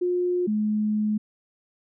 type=tone pair in turn; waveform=sine; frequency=357.3 / 212.5 Hz; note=F4 / G#3; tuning=+40 / +40 cents; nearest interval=major sixth; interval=900 cents; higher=first; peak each=-21 dBFS; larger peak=neither; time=0.01-0.47 / 0.47-1.18 s; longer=second; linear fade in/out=10 ms; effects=none